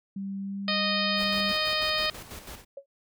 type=tone with pitch glide; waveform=sine; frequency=196 to 198.28 Hz; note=G3 to G3; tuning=0 to +20 cents; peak=-31 dBFS; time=0.16-1.52 s; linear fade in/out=5 ms; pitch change=+20 cents; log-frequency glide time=0.4-0.61 s
type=harmonic tone; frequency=619 Hz; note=D#5; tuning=9 cents flat; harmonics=1 / 2 / 3 / 4 / 5 / 6 / 7 / 8; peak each=-33 / -33 / -33 / -33 / -33 / -33 / -33 / -33 dBFS; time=0.68-2.1 s; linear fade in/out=2 ms
type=noise with tremolo; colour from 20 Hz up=pink; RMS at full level=-41 dBFS; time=1.16-2.65 s; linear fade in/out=50 ms; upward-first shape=square; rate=6.1 Hz; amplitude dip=55%
type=tone with exponential decay; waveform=sine; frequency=554.4 Hz; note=C#5; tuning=in tune; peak=-33 dBFS; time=2.77-2.86 s; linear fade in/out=5 ms; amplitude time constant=18 ms
effects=none